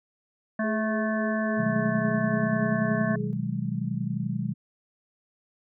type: harmonic tone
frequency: 218.2 Hz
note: A3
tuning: 14 cents flat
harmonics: 1 / 3 / 5 / 7 / 8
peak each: -26 / -30 / -36 / -37 / -34 dBFS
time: 0.59-3.16 s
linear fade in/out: 5 ms
type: tone with tremolo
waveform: sine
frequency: 420.2 Hz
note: G#4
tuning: 20 cents sharp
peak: -34 dBFS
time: 0.64-3.33 s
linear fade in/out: 0 ms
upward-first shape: sine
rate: 3.6 Hz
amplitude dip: 70%
type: chord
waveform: sine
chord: G# minor seventh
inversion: first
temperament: just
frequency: 124.59 / 155.74 / 186.89 / 207.7 Hz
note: B2 / D#3 / F#3 / G#3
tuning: +16 / +2 / +18 / 0 cents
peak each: -32 dBFS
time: 1.57-4.54 s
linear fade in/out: 20 ms
effects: none